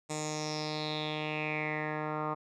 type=tone with low-pass filter sweep; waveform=10% pulse; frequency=153.1 Hz; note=D#3; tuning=28 cents flat; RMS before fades=-35 dBFS; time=0.09-2.35 s; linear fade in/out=20 ms; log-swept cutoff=7800 to 1200 Hz; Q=5.8; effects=none